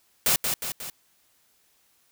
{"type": "noise with echo", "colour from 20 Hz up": "white", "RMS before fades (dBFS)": -21, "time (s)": [0.26, 0.36], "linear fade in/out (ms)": 2, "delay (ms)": 180, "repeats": 3, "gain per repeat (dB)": -5, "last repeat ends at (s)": 0.9, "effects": ["white hiss -65 dBFS RMS until 2.11 s"]}